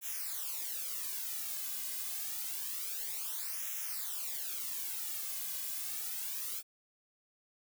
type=noise with flanger; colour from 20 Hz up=blue; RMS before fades=-39 dBFS; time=0.01-6.63 s; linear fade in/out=50 ms; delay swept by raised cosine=0.22 to 2.22 ms; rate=0.27 Hz; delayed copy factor=-0.9; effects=none